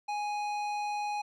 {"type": "tone with tanh clipping", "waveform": "triangle", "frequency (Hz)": 830.6, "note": "G#5", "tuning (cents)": 0, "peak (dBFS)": -33, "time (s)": [0.08, 1.22], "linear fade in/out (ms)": 10, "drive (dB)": 18, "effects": []}